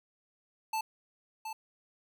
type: tone with echo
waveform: square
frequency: 880 Hz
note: A5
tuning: in tune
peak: -31 dBFS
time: 0.73-0.81 s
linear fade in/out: 5 ms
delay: 720 ms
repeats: 1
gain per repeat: -7 dB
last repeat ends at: 1.53 s
effects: none